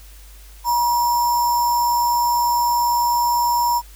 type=tone with sample-and-hold; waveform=sine; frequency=959 Hz; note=A#5; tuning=49 cents sharp; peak=-15 dBFS; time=0.64-3.82 s; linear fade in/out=50 ms; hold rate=6300 Hz; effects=added 50 Hz sine -40 dBFS peak until 3.95 s + white hiss -48 dBFS RMS until 3.95 s